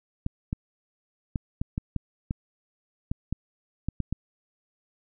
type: clicks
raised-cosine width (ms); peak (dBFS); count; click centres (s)
5; -15; 12; 0.264 / 0.529 / 1.358 / 1.615 / 1.779 / 1.963 / 2.309 / 3.115 / 3.326 / 3.886 / 4.003 / 4.126
effects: none